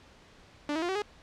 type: tone with pitch steps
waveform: sawtooth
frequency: 293.7 / 320.3 / 349.3 / 380.9 / 415.4 Hz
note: D4 / E4 / F4 / G4 / G#4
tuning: 0 / -50 / 0 / -50 / 0 cents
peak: -25 dBFS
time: 0.69-1.02 s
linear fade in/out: 2 ms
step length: 66 ms
effects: pink hiss -56 dBFS RMS until 1.22 s + low-pass 5000 Hz 12 dB/octave